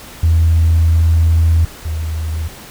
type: tone pair in turn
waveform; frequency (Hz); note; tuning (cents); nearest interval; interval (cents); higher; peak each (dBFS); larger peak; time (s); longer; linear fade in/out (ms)
sine; 82.1 / 79.49; E2 / D#2; -6 / +38; minor second; 56; first; -7 / -17; first; 0.23-1.65 / 1.85-2.48; first; 5
effects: tanh soft clip ceiling -4 dBFS + pink hiss -35 dBFS RMS until 2.7 s